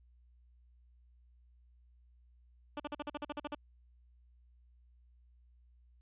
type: tone bursts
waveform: 15% pulse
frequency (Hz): 293.7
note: D4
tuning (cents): 0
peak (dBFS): -31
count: 11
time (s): 2.77-3.548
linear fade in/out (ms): 2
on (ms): 28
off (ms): 47
effects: added 60 Hz sine -61 dBFS peak until 6.01 s + resampled to 8000 Hz